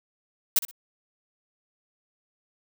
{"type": "noise with echo", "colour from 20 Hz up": "blue", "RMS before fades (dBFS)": -20, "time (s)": [0.56, 0.59], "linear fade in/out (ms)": 2, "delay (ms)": 61, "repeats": 2, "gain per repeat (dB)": -13, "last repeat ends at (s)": 0.712, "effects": []}